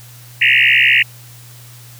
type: tone with frequency modulation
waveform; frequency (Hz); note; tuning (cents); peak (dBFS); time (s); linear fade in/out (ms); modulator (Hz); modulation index
sine; 2349; D7; 0; -8; 0.41-1.03; 10; 65.1; 7.8
effects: added 120 Hz sine -38 dBFS peak until 1.99 s + white hiss -42 dBFS RMS until 1.99 s